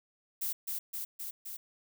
violet noise with echo, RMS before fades -34 dBFS, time 0.41-0.53 s, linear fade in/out 10 ms, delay 260 ms, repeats 4, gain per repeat -2 dB, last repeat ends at 1.57 s, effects none

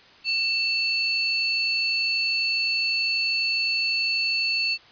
sine tone pair together, 2673 / 4441 Hz, E7 / C#8, +23 / +2 cents, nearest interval major sixth, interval 879 cents, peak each -24 / -24 dBFS, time 0.24-4.78 s, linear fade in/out 50 ms, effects white hiss -51 dBFS RMS until 4.91 s + resampled to 11025 Hz

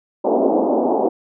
pink band-pass noise, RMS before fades -17 dBFS, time 0.24-1.09 s, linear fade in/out 10 ms, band 240 to 840 Hz, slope 48 dB/octave, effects none

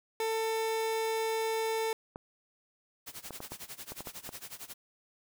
30% pulse tone, 445.9 Hz, A4, 23 cents sharp, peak -27 dBFS, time 0.2-1.93 s, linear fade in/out 2 ms
clicks, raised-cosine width 1 ms, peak -27 dBFS, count 8, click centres 2.159 / 3.307 / 3.404 / 3.52 / 3.92 / 4.006 / 4.072 / 4.291 s
white noise with tremolo, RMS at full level -42 dBFS, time 3.06-4.74 s, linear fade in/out 20 ms, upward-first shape sine, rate 11 Hz, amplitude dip 90%
effects none

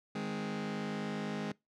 sawtooth chord, Ab major, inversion second, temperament just, 155.74 / 207.7 / 259.6 Hz, Eb3 / Ab3 / C4, +2 / 0 / -13 cents, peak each -38 / -33 / -39 dBFS, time 0.15-1.52 s, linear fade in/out 5 ms, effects noise-tail reverb RT60 0.2 s tail -23 dB re dry + low-pass 5000 Hz 12 dB/octave

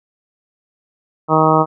harmonic tone, 157.4 Hz, D#3, 20 cents sharp, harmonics 1 / 2 / 3 / 4 / 5 / 6 / 7 / 8, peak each -18 / -18 / -18 / -18 / -18 / -18 / -18 / -18 dBFS, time 1.28-1.66 s, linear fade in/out 50 ms, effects none

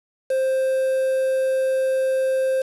triangle tone with quantisation, 526 Hz, C5, 9 cents sharp, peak -16 dBFS, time 0.3-2.62 s, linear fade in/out 5 ms, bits 6, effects low-pass 9000 Hz 12 dB/octave

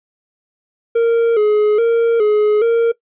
triangle tone with vibrato, 441.9 Hz, A4, 7 cents sharp, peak -8 dBFS, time 0.95-2.92 s, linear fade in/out 10 ms, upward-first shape square, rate 1.2 Hz, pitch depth 81 cents each way, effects noise-tail reverb RT60 0.1 s tail -20 dB re dry + resampled to 8000 Hz

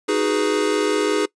square chord, G# minor seventh, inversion second, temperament equal, 311.1 / 370 / 415.3 / 493.9 Hz, D#4 / F#4 / G#4 / B4, 0 / 0 / 0 / 0 cents, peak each -24 / -27 / -21 / -27 dBFS, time 0.08-1.26 s, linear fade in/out 10 ms, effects noise-tail reverb RT60 0.1 s tail -22 dB re dry + resampled to 22050 Hz

